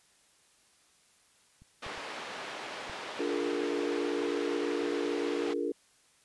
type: clicks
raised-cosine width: 5 ms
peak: -43 / -35 / -42 / -36 dBFS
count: 4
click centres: 1.62 / 1.865 / 1.977 / 2.897 s
type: band-pass noise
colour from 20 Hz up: pink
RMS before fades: -41 dBFS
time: 1.82-5.54 s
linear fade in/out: 10 ms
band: 450 to 3600 Hz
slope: 12 dB/octave
type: chord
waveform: sine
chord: Bb dominant seventh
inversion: first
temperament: just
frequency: 291.4 / 349.6 / 419.5 / 466.2 Hz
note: D4 / F4 / Ab4 / Bb4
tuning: -13 / +2 / +17 / 0 cents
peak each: -35 dBFS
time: 3.19-5.72 s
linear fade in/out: 5 ms
effects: white hiss -65 dBFS RMS until 6.24 s + resampled to 24000 Hz